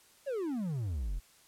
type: exponential sweep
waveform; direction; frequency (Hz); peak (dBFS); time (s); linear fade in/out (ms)
triangle; down; 587.3 to 37.51; -30; 0.26-1.2; 20
effects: white hiss -62 dBFS RMS until 1.47 s + low-pass 12000 Hz 12 dB/octave